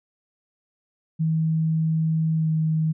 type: tone with pitch glide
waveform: sine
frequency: 160 to 158.16 Hz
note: D#3 to D#3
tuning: +49 to +29 cents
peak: -19 dBFS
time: 1.19-2.93 s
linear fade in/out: 20 ms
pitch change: -20 cents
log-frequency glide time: 2.36-2.49 s
effects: none